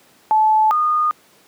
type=tone pair in turn; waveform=sine; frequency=867 / 1226.1 Hz; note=A5 / D#6; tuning=-26 / -26 cents; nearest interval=tritone; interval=600 cents; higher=second; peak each=-11 / -14 dBFS; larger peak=first; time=0.31-0.71 / 0.71-1.11 s; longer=neither; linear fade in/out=0 ms; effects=pink hiss -52 dBFS RMS until 1.47 s + high-pass 200 Hz 12 dB/octave